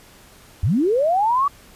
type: linear sweep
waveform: sine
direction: up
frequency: 70 to 1161 Hz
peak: -15 dBFS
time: 0.63-1.48 s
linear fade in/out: 5 ms
effects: pink hiss -48 dBFS RMS until 1.75 s + resampled to 32000 Hz